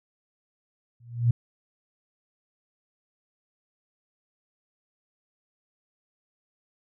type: tone with exponential growth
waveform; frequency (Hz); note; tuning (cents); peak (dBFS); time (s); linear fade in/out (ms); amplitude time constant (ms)
sine; 118.8; A#2; +33; -14; 1-1.31; 5; 67
effects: none